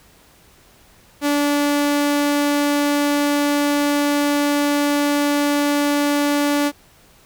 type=tone; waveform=sawtooth; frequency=289.4 Hz; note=D4; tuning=25 cents flat; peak=-12 dBFS; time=1.21-6.72 s; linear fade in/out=50 ms; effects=pink hiss -51 dBFS RMS until 7.25 s